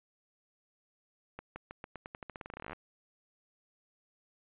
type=accelerating click train; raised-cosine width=0.5 ms; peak=-27 dBFS; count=24; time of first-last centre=1.39-2.732 s; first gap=170 ms; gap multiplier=0.88; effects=resampled to 8000 Hz